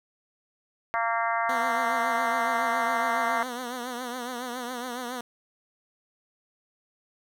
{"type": "harmonic tone", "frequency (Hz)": 230, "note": "A#3", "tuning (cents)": -23, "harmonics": [3, 4, 5, 6, 7, 8, 9], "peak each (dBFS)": [-29, -30, -30, -33, -34, -36, -36], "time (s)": [0.94, 3.43], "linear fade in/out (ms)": 0}
{"type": "tone with vibrato", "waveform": "10% pulse", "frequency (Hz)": 246.9, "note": "B3", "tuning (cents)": 0, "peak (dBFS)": -24, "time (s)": [1.49, 5.21], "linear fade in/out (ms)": 2, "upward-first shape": "triangle", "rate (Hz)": 7.2, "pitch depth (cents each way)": 91}
{"effects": []}